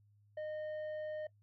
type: tone with tanh clipping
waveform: sine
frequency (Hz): 614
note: D#5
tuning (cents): -23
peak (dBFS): -40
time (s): 0.37-1.27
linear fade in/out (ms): 5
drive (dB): 6
effects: noise-tail reverb RT60 0.1 s tail -20 dB re dry + added 103 Hz sine -65 dBFS peak until 1.42 s